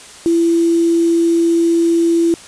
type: tone with quantisation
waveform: sine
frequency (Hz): 335.6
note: E4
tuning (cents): +31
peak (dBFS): -10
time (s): 0.26-2.34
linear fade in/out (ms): 0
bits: 5
effects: white hiss -37 dBFS RMS until 2.47 s + resampled to 22050 Hz